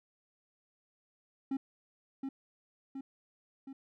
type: tone with echo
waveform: triangle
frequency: 270 Hz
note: C#4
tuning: 45 cents flat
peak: -29 dBFS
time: 1.51-1.57 s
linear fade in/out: 5 ms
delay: 720 ms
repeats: 3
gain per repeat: -4 dB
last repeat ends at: 3.73 s
effects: none